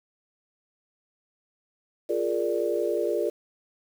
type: chord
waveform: sine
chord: Bb dominant seventh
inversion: second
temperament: equal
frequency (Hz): 349.2 / 415.3 / 466.2 / 587.3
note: F4 / Ab4 / Bb4 / D5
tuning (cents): 0 / 0 / 0 / 0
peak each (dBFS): -29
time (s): 2.09-3.3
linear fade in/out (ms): 10
effects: 8-bit